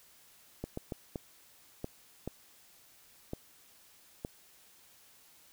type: clicks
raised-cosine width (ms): 2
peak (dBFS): -23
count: 8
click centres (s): 0.64 / 0.774 / 0.922 / 1.158 / 1.844 / 2.276 / 3.334 / 4.249
effects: white hiss -61 dBFS RMS until 5.52 s